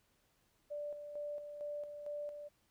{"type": "tone with tremolo", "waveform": "sine", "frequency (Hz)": 587.3, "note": "D5", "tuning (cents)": 0, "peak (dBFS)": -39, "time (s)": [0.7, 2.49], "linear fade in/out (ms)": 20, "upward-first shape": "square", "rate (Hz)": 2.2, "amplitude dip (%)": 50, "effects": ["pink hiss -75 dBFS RMS until 2.7 s"]}